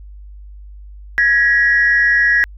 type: tone pair together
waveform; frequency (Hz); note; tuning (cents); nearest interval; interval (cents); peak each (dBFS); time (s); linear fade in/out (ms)
sine; 1661.2 / 1914.4; G#6 / A#6; 0 / +46; major second; 246; -12; 1.18-2.44; 0
effects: tanh soft clip ceiling -3 dBFS + added 50 Hz sine -33 dBFS peak until 2.57 s